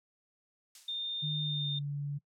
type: noise with exponential decay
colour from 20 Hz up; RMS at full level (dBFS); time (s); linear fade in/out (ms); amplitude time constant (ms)
violet; -38; 0.75-1.12; 2; 79
type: tone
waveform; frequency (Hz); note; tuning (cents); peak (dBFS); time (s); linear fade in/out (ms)
sine; 3627; A#7; -48; -33; 0.88-1.79; 5
type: tone with pitch glide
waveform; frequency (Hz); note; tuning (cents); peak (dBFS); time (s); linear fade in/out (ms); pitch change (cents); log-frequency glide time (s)
sine; 151.6 to 143.59; D#3 to D3; -45 to -39; -33; 1.22-2.19; 20; -94; 1.43-1.71
effects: noise-tail reverb RT60 0.1 s tail -22 dB re dry + low-pass 6000 Hz 12 dB/octave